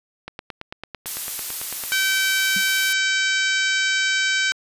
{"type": "click train", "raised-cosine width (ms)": 0.3, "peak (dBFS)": -16, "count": 15, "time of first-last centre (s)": [0.28, 1.837], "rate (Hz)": 8.99}
{"type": "noise", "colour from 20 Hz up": "blue", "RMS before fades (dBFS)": -27, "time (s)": [1.06, 2.93], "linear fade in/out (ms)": 2}
{"type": "harmonic tone", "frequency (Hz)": 770, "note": "G5", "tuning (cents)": -31, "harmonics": [2, 3, 4, 5, 6, 7, 8, 9, 10], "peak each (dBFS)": [-21, -25, -27, -29, -31, -32, -33, -34, -35], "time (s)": [1.92, 4.52], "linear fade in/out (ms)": 0}
{"type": "tone with exponential decay", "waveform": "sine", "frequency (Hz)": 193.7, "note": "G3", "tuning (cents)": -20, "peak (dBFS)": -26, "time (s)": [2.56, 2.65], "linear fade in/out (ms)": 5, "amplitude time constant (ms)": 18}
{"effects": ["resampled to 32000 Hz"]}